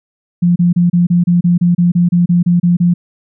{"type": "tone bursts", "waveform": "sine", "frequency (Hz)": 174.61, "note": "F3", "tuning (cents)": 0, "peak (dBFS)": -7, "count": 15, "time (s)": [0.42, 2.94], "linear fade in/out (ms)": 10, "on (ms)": 140, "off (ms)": 30, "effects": []}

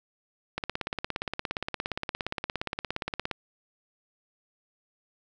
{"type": "click train", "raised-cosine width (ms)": 0.3, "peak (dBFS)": -14, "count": 48, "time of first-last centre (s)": [0.58, 3.313], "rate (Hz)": 17.2, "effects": []}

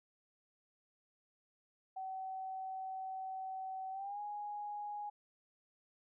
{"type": "tone with pitch glide", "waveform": "sine", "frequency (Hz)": [760, 828.8], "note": ["F#5", "G#5"], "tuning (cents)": [46, -4], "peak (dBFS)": -40, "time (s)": [1.96, 5.1], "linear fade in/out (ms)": 10, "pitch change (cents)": 150, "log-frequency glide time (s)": [3.91, 4.2], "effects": []}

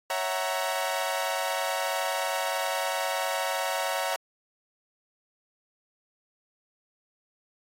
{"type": "chord", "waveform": "sawtooth", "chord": "F# dominant seventh", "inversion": "second", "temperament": "equal with one note detuned", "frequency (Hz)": [554.4, 659.3, 749, 932.3], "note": ["C#5", "E5", "F#5", "A#5"], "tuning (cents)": [0, 0, 21, 0], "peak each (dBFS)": -29, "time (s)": [0.1, 4.16], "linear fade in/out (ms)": 2, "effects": ["AAC 48 kbps"]}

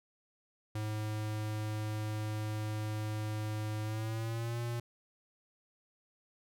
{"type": "tone with pitch glide", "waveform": "square", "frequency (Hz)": [107.3, 118.37], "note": ["A2", "A#2"], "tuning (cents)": [-43, 27], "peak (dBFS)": -35, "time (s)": [0.75, 4.8], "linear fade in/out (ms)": 5, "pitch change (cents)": 170, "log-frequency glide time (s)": [3.83, 4.6], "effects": []}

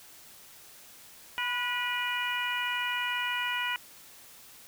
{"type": "harmonic tone with a mistuned harmonic", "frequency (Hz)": 486.4, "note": "B4", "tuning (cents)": -26, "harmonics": [2, 3, 4, 5, 6], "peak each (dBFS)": [-35, -35, -35, -35, -35], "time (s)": [1.38, 3.76], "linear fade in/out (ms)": 0, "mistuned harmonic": 2, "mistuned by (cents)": 23, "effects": ["white hiss -52 dBFS RMS until 4.67 s"]}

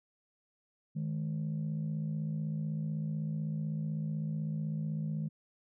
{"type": "tone pair together", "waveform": "sine", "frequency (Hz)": [155.56, 211.5], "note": ["D#3", "G#3"], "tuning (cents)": [0, 32], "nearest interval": "perfect fourth", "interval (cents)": 532, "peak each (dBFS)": [-32, -37], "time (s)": [0.95, 5.29], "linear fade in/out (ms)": 20, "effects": ["tanh soft clip ceiling -28 dBFS"]}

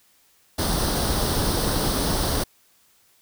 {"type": "noise with comb filter", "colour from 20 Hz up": "pink", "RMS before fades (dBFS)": -23, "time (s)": [0.58, 2.44], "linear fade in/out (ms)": 10, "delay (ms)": 0.21, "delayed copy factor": 0.65, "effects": ["white hiss -60 dBFS RMS until 3.21 s"]}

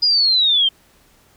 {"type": "linear sweep", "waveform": "sine", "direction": "down", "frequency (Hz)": [4978, 3108], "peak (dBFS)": -12, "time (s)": [0.02, 0.69], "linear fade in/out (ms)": 10, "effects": ["pink hiss -54 dBFS RMS until 1.36 s"]}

